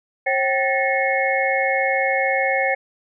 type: tone cluster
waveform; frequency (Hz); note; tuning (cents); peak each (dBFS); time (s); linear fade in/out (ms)
sine; 538 / 772 / 1753 / 1853 / 2178; C5 / G5 / A6 / A#6 / C#7; +48 / -27 / -7 / -11 / -31; -22 / -23 / -26 / -28 / -22; 0.26-2.75; 10
effects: none